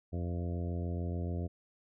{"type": "harmonic tone with a mistuned harmonic", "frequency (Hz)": 87, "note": "F2", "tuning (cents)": -6, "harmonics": [1, 2, 3, 4, 5, 6, 7, 8], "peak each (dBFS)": [-34, -40, -44, -46, -48, -50, -51, -52], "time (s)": [0.12, 1.48], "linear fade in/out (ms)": 20, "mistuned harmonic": 8, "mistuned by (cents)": -20, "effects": []}